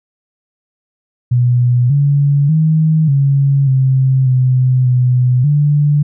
sine tone with pitch steps, 122.9 / 142.4 / 157.7 / 138.9 / 132.1 / 128.2 / 125.5 / 146.6 Hz, B2 / C#3 / D#3 / C#3 / C3 / C3 / B2 / D3, -8 / +47 / +24 / +4 / +17 / -35 / +28 / -3 cents, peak -8 dBFS, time 1.31-6.03 s, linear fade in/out 10 ms, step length 590 ms, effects none

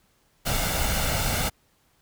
pink noise with comb filter, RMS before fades -25 dBFS, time 0.45-1.5 s, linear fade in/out 20 ms, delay 1.4 ms, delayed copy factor +0.55, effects pink hiss -65 dBFS RMS until 2.01 s

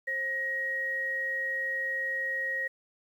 sine tone pair together, 530 / 1888.7 Hz, C5 / A#6, +22 / +22 cents, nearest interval octave + minor seventh, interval 2200 cents, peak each -40 / -29 dBFS, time 0.07-2.68 s, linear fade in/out 10 ms, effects 10-bit

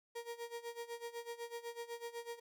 35% pulse tone with tremolo, 469.6 Hz, A#4, 13 cents sharp, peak -39 dBFS, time 0.15-2.4 s, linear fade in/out 10 ms, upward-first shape sine, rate 8 Hz, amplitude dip 85%, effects none

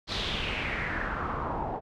pink noise with low-pass filter sweep, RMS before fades -32 dBFS, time 0.07-1.81 s, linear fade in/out 50 ms, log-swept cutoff 4300 to 730 Hz, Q 3.9, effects none

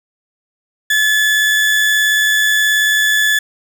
35% pulse tone with amplitude modulation, 1723 Hz, A6, 37 cents flat, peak -8 dBFS, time 0.9-3.39 s, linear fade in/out 5 ms, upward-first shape sine, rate 98.6 Hz, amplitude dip 25%, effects none

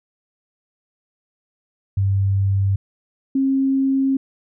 sine tone pair in turn, 98 / 269.1 Hz, G2 / C4, 0 / +49 cents, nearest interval octave + perfect fourth, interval 1749 cents, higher second, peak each -15 dBFS, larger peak neither, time 1.97-2.76 / 3.35-4.17 s, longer second, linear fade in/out 5 ms, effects none

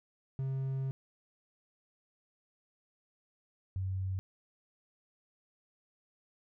triangle / sine tone pair in turn, 133.8 / 94.61 Hz, C3 / F#2, +39 / +39 cents, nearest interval tritone, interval 600 cents, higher first, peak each -30 / -32 dBFS, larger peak first, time 0.39-0.91 / 3.76-4.19 s, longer first, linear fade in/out 0 ms, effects none

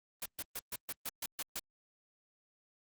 white noise bursts, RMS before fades -39 dBFS, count 9, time 0.22-1.593 s, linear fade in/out 2 ms, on 37 ms, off 130 ms, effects Opus 32 kbps

